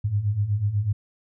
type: beating tone pair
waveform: sine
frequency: 98 / 106.1 Hz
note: G2 / G#2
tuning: 0 / +38 cents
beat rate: 8.1 Hz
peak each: -27 / -22 dBFS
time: 0.04-0.93 s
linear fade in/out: 10 ms
effects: none